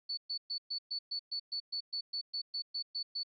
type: tone bursts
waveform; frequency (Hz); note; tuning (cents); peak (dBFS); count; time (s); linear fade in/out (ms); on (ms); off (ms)
sine; 4457; C#8; +9; -34; 16; 0.09-3.234; 10; 84; 120
effects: none